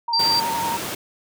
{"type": "tone with vibrato", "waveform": "sine", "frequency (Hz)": 926, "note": "A#5", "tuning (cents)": -12, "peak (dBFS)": -22, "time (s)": [0.08, 0.77], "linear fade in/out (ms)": 5, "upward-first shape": "square", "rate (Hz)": 11, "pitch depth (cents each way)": 26}
{"type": "tone", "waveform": "sine", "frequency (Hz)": 4696, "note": "D8", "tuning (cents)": -1, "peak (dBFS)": -17, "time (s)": [0.13, 0.4], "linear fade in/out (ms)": 5}
{"type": "high-pass noise", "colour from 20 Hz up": "pink", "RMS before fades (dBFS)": -29, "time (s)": [0.19, 0.95], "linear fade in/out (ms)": 5, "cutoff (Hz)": 160, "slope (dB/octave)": 12}
{"effects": []}